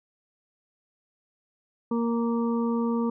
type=harmonic tone; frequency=233.1 Hz; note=A#3; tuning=in tune; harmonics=1 / 2 / 4 / 5; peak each=-24 / -30 / -36 / -38 dBFS; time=1.91-3.1 s; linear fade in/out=5 ms; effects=none